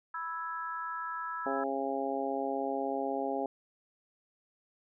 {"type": "chord", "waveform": "sine", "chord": "E major", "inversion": "second", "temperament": "equal", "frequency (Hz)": [987.8, 1318.5, 1661.2], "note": ["B5", "E6", "G#6"], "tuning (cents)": [0, 0, 0], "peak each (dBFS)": [-40, -37, -42], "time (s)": [0.14, 1.64], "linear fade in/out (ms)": 5}
{"type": "harmonic tone", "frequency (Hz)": 136.2, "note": "C#3", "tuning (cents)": -30, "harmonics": [2, 3, 4, 5, 6], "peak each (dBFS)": [-37, -37, -37, -37, -37], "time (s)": [1.46, 3.46], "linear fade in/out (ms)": 2}
{"effects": []}